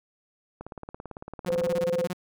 click train, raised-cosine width 1 ms, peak -24 dBFS, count 23, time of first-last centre 0.61-1.839 s, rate 17.9 Hz
sawtooth tone bursts, 180.2 Hz, F#3, 45 cents flat, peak -25 dBFS, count 12, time 1.46-2.132 s, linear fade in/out 5 ms, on 34 ms, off 24 ms
sine tone, 514 Hz, C5, 31 cents flat, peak -24 dBFS, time 1.48-2.07 s, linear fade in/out 10 ms
effects none

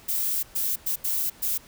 violet noise bursts at uneven times, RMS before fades -26 dBFS, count 5, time 0.08-0.43 / 0.55-0.76 / 0.86-0.96 / 1.04-1.3 / 1.42-1.58 s, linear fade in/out 10 ms, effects pink hiss -51 dBFS RMS until 1.67 s

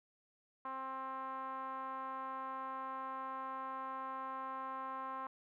5% pulse tone with low-pass filter, 264.3 Hz, C4, 18 cents sharp, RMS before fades -43 dBFS, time 0.65-5.27 s, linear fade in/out 2 ms, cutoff 1100 Hz, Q 4.8, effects none

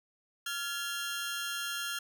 sawtooth tone cluster, 1389 / 1694 / 3197 Hz, F6 / G#6 / G7, -10 / +34 / +33 cents, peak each -33 / -38 / -36 dBFS, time 0.46-1.99 s, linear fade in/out 5 ms, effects none

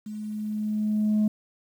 sine tone with level ramp, 212.7 Hz, G#3, 42 cents sharp, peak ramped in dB -33 to -16 dBFS, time 0.06-1.28 s, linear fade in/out 5 ms, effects tanh soft clip ceiling -18 dBFS + 9-bit

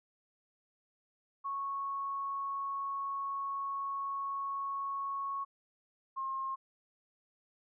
sine tone pair in turn, 1104 / 1070.1 Hz, C#6 / C6, -7 / +39 cents, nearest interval minor second, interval 54 cents, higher first, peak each -34 / -34 dBFS, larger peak neither, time 1.44-5.45 / 6.16-6.56 s, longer first, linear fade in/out 20 ms, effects none

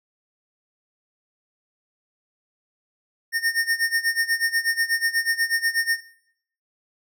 square tone with tremolo, 1829 Hz, A#6, 33 cents flat, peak -18 dBFS, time 3.32-6.01 s, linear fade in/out 50 ms, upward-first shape sine, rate 8.2 Hz, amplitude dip 90%, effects noise-tail reverb RT60 0.7 s tail -17 dB re dry

